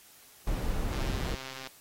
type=noise; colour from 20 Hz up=brown; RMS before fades=-31 dBFS; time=0.47-1.35 s; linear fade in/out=5 ms
type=click train; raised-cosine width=0.2 ms; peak=-24 dBFS; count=99; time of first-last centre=0.93-1.672 s; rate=132 Hz
effects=white hiss -56 dBFS RMS until 1.8 s + AAC 48 kbps